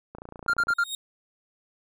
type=click train; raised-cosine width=1 ms; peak=-26 dBFS; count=17; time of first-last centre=0.15-0.706 s; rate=28.8 Hz
type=tone bursts; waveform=triangle; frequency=1396.9 Hz; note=F6; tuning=in tune; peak=-18 dBFS; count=4; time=0.48-0.839 s; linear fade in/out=5 ms; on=56 ms; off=45 ms
type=tone with exponential growth; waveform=sawtooth; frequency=3729 Hz; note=A#7; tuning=in tune; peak=-24 dBFS; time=0.71-0.95 s; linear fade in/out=2 ms; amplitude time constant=52 ms
effects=none